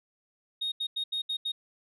sine tone bursts at uneven times, 3724 Hz, A#7, 2 cents flat, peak -27 dBFS, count 6, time 0.61-0.72 / 0.8-0.87 / 0.96-1.04 / 1.12-1.22 / 1.29-1.37 / 1.45-1.52 s, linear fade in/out 10 ms, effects tanh soft clip ceiling -26 dBFS

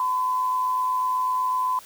sine tone with amplitude modulation, 1014 Hz, B5, 45 cents sharp, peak -19 dBFS, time 0-1.79 s, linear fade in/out 2 ms, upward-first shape sine, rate 108 Hz, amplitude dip 40%, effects white hiss -47 dBFS RMS until 1.85 s

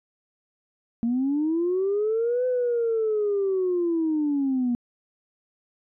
sine linear two-way sweep, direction up then down, 227.3 to 508 to 237.2 Hz, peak -20 dBFS, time 1.03-4.75 s, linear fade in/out 0 ms, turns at 2.46 s, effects tanh soft clip ceiling -17 dBFS

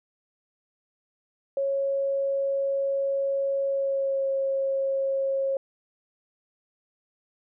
sine tone with pitch glide, 550 to 542.4 Hz, C#5 to C#5, -14 to -38 cents, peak -23 dBFS, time 1.57-5.57 s, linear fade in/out 2 ms, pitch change -24 cents, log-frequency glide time 3.68-4.28 s, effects none

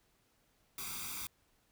white noise with comb filter, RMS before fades -42 dBFS, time 0.78-1.27 s, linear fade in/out 2 ms, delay 0.84 ms, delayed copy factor +0.95, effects pink hiss -73 dBFS RMS until 1.71 s

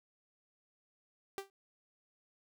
sawtooth tone with exponential decay, 392 Hz, G4, in tune, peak -31 dBFS, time 1.38-1.5 s, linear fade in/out 0 ms, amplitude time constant 26 ms, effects none

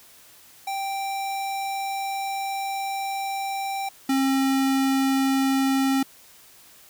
square tone pair in turn, 784 / 268.8 Hz, G5 / C4, 0 / +47 cents, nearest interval octave + perfect fifth, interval 1853 cents, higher first, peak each -27 / -20 dBFS, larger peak second, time 0.67-3.89 / 4.09-6.03 s, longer first, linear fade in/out 5 ms, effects white hiss -51 dBFS RMS until 6.89 s

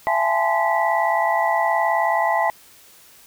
sine tone cluster, 671 / 805 / 864 / 1030 / 1960 Hz, E5 / G5 / A5 / C6 / B6, +31 / +46 / -32 / -28 / -14 cents, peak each -22 / -25 / -21 / -25 / -25 dBFS, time 0.07-2.5 s, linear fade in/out 0 ms, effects white hiss -49 dBFS RMS until 3.26 s

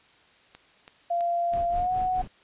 click train, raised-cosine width 0.2 ms, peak -27 dBFS, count 4, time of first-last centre 0.55-1.537 s, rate 3.04 Hz
sine tone with pitch glide, 690 to 739.5 Hz, F5 to F#5, -21 to -1 cents, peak -23 dBFS, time 1.1-2.22 s, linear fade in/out 10 ms, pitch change +120 cents, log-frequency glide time 1.69-1.93 s
brown noise with tremolo, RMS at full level -34 dBFS, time 1.52-2.28 s, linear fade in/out 10 ms, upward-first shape triangle, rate 4.7 Hz, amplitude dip 95%
effects white hiss -58 dBFS RMS until 2.43 s + resampled to 8000 Hz

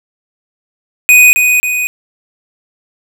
square tone with echo, 2489 Hz, D#7, in tune, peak -3 dBFS, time 1.09-1.33 s, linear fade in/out 0 ms, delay 270 ms, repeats 2, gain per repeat -5 dB, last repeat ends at 1.87 s, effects none

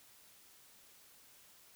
silence, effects white hiss -62 dBFS RMS until 1.75 s

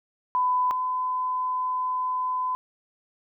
sine tone pair in turn, 1002 / 1011.9 Hz, B5 / B5, +25 / +42 cents, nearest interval unison, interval 17 cents, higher second, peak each -20 / -24 dBFS, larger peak first, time 0.35-0.71 / 0.71-2.55 s, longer second, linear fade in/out 0 ms, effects none

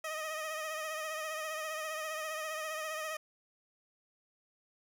15% pulse tone with vibrato, 625 Hz, D#5, 8 cents sharp, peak -30 dBFS, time 0.04-3.17 s, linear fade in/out 5 ms, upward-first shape triangle, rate 15 Hz, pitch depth 50 cents each way, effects 11-bit

